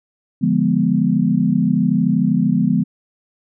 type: chord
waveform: sine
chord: D diminished seventh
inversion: none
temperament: equal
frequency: 146.83 / 174.61 / 207.7 / 246.9 Hz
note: D3 / F3 / Ab3 / Cb4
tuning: 0 / 0 / 0 / 0 cents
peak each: -22 / -18 / -18 / -18 dBFS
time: 0.41-2.84 s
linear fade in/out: 20 ms
effects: none